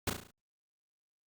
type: noise with echo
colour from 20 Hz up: pink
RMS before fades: -31 dBFS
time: 0.07-0.1 s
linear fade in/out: 5 ms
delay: 35 ms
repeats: 6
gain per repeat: -5 dB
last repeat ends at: 0.31 s
effects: Opus 48 kbps